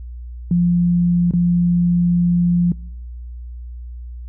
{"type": "tone with dropouts", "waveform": "sine", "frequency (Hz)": 174.61, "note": "F3", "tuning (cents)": 0, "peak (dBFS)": -12, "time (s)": [0.51, 2.72], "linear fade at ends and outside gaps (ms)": 2, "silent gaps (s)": [1.31, 1.336], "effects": ["noise-tail reverb RT60 0.9 s tail -25 dB re dry", "added 60 Hz sine -29 dBFS peak until 4.28 s"]}